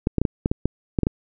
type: clicks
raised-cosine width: 3 ms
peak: -6 dBFS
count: 10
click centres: 0.071 / 0.183 / 0.216 / 0.252 / 0.459 / 0.515 / 0.656 / 0.988 / 1.033 / 1.069 s
effects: none